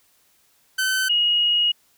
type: tone pair in turn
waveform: sawtooth / sine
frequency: 1528 / 2884 Hz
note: G6 / F#7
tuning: -45 / -45 cents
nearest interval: major seventh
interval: 1100 cents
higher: second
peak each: -16 dBFS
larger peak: neither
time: 0.78-1.09 / 1.09-1.72 s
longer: second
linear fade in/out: 10 ms
effects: white hiss -61 dBFS RMS until 1.97 s